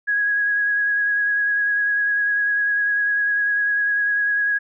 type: tone with vibrato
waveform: sine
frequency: 1658 Hz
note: G#6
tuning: 3 cents flat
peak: -17 dBFS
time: 0.07-4.59 s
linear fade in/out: 20 ms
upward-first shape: triangle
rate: 10 Hz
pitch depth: 23 cents each way
effects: none